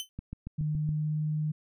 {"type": "tone with exponential decay", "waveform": "sawtooth", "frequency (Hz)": 3055, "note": "G7", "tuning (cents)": -45, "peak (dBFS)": -27, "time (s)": [0, 0.09], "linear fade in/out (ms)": 0, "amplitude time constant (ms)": 19}
{"type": "click train", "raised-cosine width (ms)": 5, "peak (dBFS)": -25, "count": 6, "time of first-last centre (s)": [0.19, 0.89], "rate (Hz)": 7.14}
{"type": "tone with pitch glide", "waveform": "sine", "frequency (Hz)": [152, 153.06], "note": ["D#3", "D#3"], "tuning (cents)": [-40, -28], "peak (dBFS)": -27, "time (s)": [0.58, 1.52], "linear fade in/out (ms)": 10, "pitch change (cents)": 12, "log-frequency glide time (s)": [0.77, 1.18]}
{"effects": []}